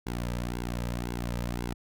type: tone with flanger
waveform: sawtooth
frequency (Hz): 59.8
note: A#1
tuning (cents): +45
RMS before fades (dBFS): -33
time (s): 0.06-1.74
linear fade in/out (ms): 10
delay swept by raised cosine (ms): 1.6 to 2.8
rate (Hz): 1.9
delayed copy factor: -0.7
effects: none